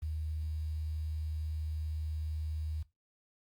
sine tone with quantisation, 77.78 Hz, D#2, in tune, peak -34 dBFS, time 0.02-2.83 s, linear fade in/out 10 ms, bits 10, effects noise-tail reverb RT60 0.2 s tail -17 dB re dry + Opus 32 kbps

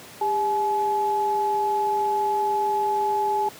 sine tone pair together, 402.1 / 852 Hz, G4 / G#5, +44 / +44 cents, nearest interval octave + minor second, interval 1300 cents, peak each -27 / -21 dBFS, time 0.21-3.49 s, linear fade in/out 5 ms, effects pink hiss -43 dBFS RMS until 3.59 s + high-pass 150 Hz 12 dB/octave

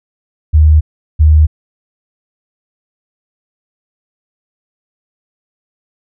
sine tone pair in turn, 77 / 77 Hz, D#2 / D#2, -17 / -17 cents, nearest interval unison, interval 0 cents, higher neither, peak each -3 dBFS, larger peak neither, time 0.53-0.81 / 1.19-1.47 s, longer neither, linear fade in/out 20 ms, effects none

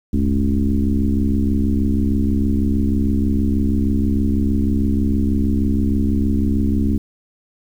sine tone with frequency modulation, 144.3 Hz, D3, 30 cents flat, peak -14 dBFS, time 0.13-6.98 s, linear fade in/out 5 ms, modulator 66.3 Hz, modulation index 2.3, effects 8-bit

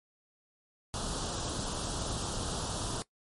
pink band-stop noise, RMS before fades -35 dBFS, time 0.94-3.02 s, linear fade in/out 0 ms, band 1500 to 3000 Hz, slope 48 dB/octave, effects noise-tail reverb RT60 0.1 s tail -19 dB re dry + MP3 48 kbps

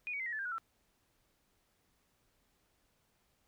sine tone with pitch steps, 2459 / 2255 / 2068 / 1896.1 / 1738.8 / 1594.5 / 1462.1 / 1340.8 Hz, D#7 / C#7 / C7 / A#6 / A6 / G6 / F#6 / E6, -21 / +29 / -21 / +29 / -21 / +29 / -21 / +29 cents, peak -36 dBFS, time 0.07-0.582 s, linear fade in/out 0 ms, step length 64 ms, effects pink hiss -75 dBFS RMS until 3.47 s

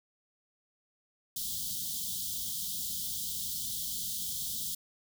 white band-stop noise, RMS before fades -36 dBFS, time 1.36-4.75 s, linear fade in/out 5 ms, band 240 to 3100 Hz, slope 96 dB/octave, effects none

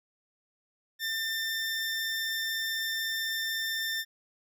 20% pulse tone, 1794 Hz, A6, 33 cents sharp, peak -25 dBFS, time 0.99-4.05 s, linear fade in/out 50 ms, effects none

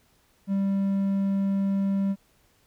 triangle tone, 196.2 Hz, G3, 2 cents sharp, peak -20 dBFS, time 0.47-2.16 s, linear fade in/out 50 ms, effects pink hiss -64 dBFS RMS until 2.66 s

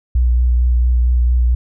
sine tone with vibrato, 60.9 Hz, B1, 24 cents flat, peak -10 dBFS, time 0.15-1.55 s, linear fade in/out 5 ms, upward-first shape sine, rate 4.4 Hz, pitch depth 21 cents each way, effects none

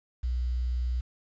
sine tone with quantisation, 61.4 Hz, B1, 9 cents flat, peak -26 dBFS, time 0.23-1.01 s, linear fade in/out 10 ms, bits 9, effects resampled to 16000 Hz

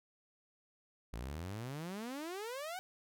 sawtooth exponential sweep, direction up, 53.7 to 765 Hz, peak -37 dBFS, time 1.13-2.79 s, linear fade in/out 0 ms, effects none

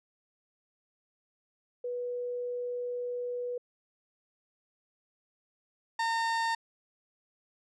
sine / 30% pulse tone pair in turn, 489.5 / 912.6 Hz, B4 / A#5, -15 / -37 cents, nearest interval major seventh, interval 1078 cents, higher second, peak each -32 / -25 dBFS, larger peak second, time 1.84-3.58 / 5.99-6.55 s, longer first, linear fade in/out 5 ms, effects low-pass 6000 Hz 12 dB/octave

